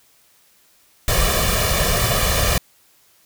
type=noise with comb filter; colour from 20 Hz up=pink; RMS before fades=-18 dBFS; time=1.08-2.58 s; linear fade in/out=2 ms; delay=1.7 ms; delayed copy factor=+0.8; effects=white hiss -56 dBFS RMS until 3.25 s